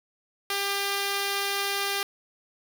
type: tone pair together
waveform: 5% pulse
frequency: 398.5 / 1200 Hz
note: G4 / D6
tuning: +28 / +37 cents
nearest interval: octave + perfect fifth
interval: 1909 cents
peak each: -15 / -26 dBFS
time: 0.5-2.03 s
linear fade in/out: 2 ms
effects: none